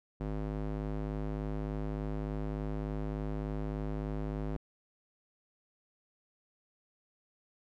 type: tone with band-pass filter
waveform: square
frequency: 51.7 Hz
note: G#1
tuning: 7 cents flat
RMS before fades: -36 dBFS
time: 0.2-4.57 s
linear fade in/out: 5 ms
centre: 280 Hz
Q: 0.57
effects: none